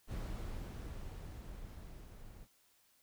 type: noise with level ramp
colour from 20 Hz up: brown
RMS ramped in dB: -40 to -54 dBFS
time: 0.07-2.48 s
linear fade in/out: 50 ms
effects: white hiss -71 dBFS RMS until 3.02 s